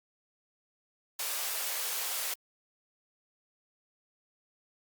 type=high-pass noise; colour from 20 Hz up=white; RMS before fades=-34 dBFS; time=1.19-2.34 s; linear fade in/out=5 ms; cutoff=470 Hz; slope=24 dB/octave; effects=Opus 48 kbps